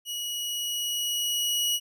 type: tone with level ramp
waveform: sawtooth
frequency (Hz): 2913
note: F#7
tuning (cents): -28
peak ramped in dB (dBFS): -28 to -20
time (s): 0.05-1.8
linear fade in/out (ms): 50
effects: none